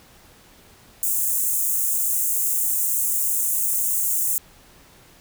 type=high-pass noise; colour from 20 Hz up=white; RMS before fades=-22 dBFS; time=1.03-4.38 s; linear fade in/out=0 ms; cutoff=6900 Hz; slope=48 dB/octave; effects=pink hiss -51 dBFS RMS until 5.2 s